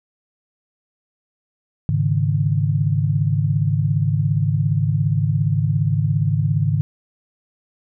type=chord; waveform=sine; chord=Ab suspended fourth; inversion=none; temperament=just; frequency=103.83 / 138.43 / 155.74 Hz; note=Ab2 / Db3 / Eb3; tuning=0 / -2 / +2 cents; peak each=-20 dBFS; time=1.89-6.81 s; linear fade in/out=0 ms; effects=none